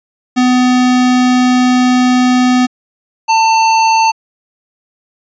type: tone pair in turn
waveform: square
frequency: 250.9 / 894.1 Hz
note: B3 / A5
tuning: +28 / +28 cents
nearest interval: octave + minor seventh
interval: 2200 cents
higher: second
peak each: -8 dBFS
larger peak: neither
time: 0.36-2.67 / 3.28-4.12 s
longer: first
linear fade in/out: 20 ms
effects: resampled to 16000 Hz